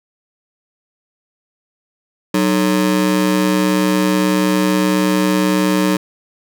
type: ring-modulated tone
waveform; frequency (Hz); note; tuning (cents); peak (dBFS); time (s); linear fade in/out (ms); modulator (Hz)
35% pulse; 246.8; B3; -1; -8; 2.34-5.97; 5; 59.2
effects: none